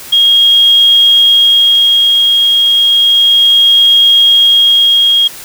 sine tone with tremolo, 3264 Hz, G#7, 31 cents flat, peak -3 dBFS, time 0.12-5.28 s, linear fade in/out 10 ms, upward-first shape sine, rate 0.32 Hz, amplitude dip 25%, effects white hiss -29 dBFS RMS until 5.44 s

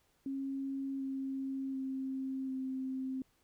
sine tone with pitch steps, 271.6 / 268.5 / 265.4 / 262.3 Hz, C#4 / C4 / C4 / C4, -35 / +45 / +25 / +4 cents, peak -35 dBFS, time 0.26-3.22 s, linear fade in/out 2 ms, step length 740 ms, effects pink hiss -73 dBFS RMS until 3.43 s

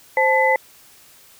sine tone cluster, 524 / 873 / 2012 Hz, C5 / A5 / B6, +2 / -14 / +32 cents, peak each -18 dBFS, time 0.17-0.56 s, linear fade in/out 2 ms, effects white hiss -49 dBFS RMS until 1.39 s

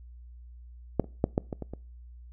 clicks, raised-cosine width 2 ms, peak -9 / -30 / -9 / -10 / -19 / -22 / -24 dBFS, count 7, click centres 0.997 / 1.043 / 1.241 / 1.379 / 1.528 / 1.623 / 1.736 s, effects noise-tail reverb RT60 0.4 s tail -24 dB re dry + added 60 Hz sine -45 dBFS peak until 2.32 s

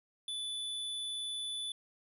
square tone, 3481 Hz, A7, 19 cents flat, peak -37 dBFS, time 0.28-1.72 s, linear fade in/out 2 ms, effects resampled to 32000 Hz

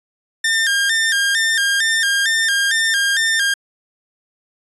sawtooth tone with vibrato, 1704 Hz, G#6, 44 cents sharp, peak -11 dBFS, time 0.44-3.54 s, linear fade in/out 5 ms, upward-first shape square, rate 2.2 Hz, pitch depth 97 cents each way, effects resampled to 24000 Hz

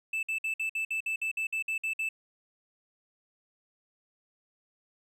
triangle tone bursts, 2637 Hz, E7, in tune, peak -27 dBFS, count 13, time 0.13-2.09 s, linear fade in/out 5 ms, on 100 ms, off 55 ms, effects none

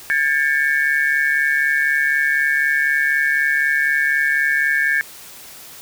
sine tone cluster, 1621 / 1765 / 2227 Hz, G#6 / A6 / C#7, -42 / +5 / +7 cents, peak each -18 / -18 / -24 dBFS, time 0.1-5.01 s, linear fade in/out 0 ms, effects white hiss -39 dBFS RMS until 5.81 s

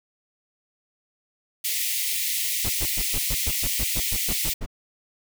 white high-pass noise, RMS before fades -26 dBFS, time 1.64-4.54 s, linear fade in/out 10 ms, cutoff 1900 Hz, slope 96 dB/octave
brown noise bursts, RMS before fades -28 dBFS, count 13, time 2.64-4.662 s, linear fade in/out 10 ms, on 54 ms, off 110 ms
effects none

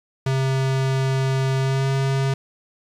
square tone with pitch glide, 133.3 to 135.32 Hz, C3 to C#3, +33 to -41 cents, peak -19 dBFS, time 0.26-2.34 s, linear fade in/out 5 ms, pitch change +26 cents, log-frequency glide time 1.59-1.88 s, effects low-pass 7000 Hz 12 dB/octave + 8-bit

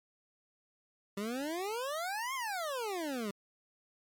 25% pulse exponential two-way sweep, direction up then down, 194.1 to 1100 to 194.1 Hz, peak -31 dBFS, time 1.17-3.31 s, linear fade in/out 5 ms, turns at 2.34 s, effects MP3 96 kbps

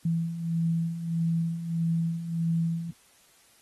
sine beating tone pair, 164.81 / 166.41 Hz, E3 / E3, 0 / +17 cents, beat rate 1.6 Hz, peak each -32 / -26 dBFS, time 0.05-2.91 s, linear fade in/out 5 ms, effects white hiss -60 dBFS RMS until 3.61 s + AAC 32 kbps

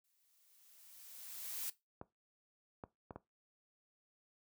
blue noise with exponential growth, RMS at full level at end -40 dBFS, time 0.04-1.7 s, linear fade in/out 5 ms, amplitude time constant 360 ms
clicks, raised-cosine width 1 ms, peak -32 dBFS, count 4, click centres 2.014 / 2.838 / 3.108 / 3.16 s
effects noise-tail reverb RT60 0.2 s tail -18 dB re dry + high-pass 60 Hz 12 dB/octave

